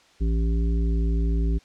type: harmonic tone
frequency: 56.2 Hz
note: A1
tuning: 37 cents sharp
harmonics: 1 / 3 / 5 / 7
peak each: -20 / -30 / -34 / -37 dBFS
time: 0.2-1.59 s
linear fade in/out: 20 ms
effects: white hiss -56 dBFS RMS until 1.64 s + low-pass 5000 Hz 12 dB/octave